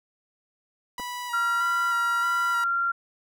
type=tone with vibrato; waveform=sawtooth; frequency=971 Hz; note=B5; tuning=30 cents flat; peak=-28 dBFS; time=0.98-2.64 s; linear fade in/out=2 ms; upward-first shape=square; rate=1.6 Hz; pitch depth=21 cents each way
type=clicks; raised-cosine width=1 ms; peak=-25 / -25 dBFS; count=2; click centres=0.996 / 1 s
type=tone; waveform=sine; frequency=1381 Hz; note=F6; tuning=20 cents flat; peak=-22 dBFS; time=1.33-2.92 s; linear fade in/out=10 ms
effects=none